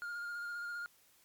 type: tone with vibrato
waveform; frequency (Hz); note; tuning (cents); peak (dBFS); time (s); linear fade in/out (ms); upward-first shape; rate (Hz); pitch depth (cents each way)
triangle; 1414; F6; +21; -37; 0.02-0.86; 0; square; 15; 14
effects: white hiss -67 dBFS RMS until 1.24 s + MP3 96 kbps